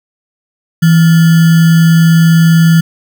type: tone with sample-and-hold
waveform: sine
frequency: 164.81 Hz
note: E3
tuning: in tune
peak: -3 dBFS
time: 0.82-2.81 s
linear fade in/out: 10 ms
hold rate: 1575 Hz
effects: none